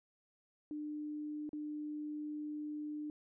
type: tone with dropouts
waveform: sine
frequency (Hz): 299.9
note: D4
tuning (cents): +36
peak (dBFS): -39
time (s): 0.71-3.1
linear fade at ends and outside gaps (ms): 1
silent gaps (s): 1.492-1.531
effects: none